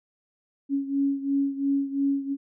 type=beating tone pair; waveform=sine; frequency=276.8 / 279.7 Hz; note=C#4 / C#4; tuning=-2 / +16 cents; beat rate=2.9 Hz; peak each=-24 / -28 dBFS; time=0.69-2.37 s; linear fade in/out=50 ms; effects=none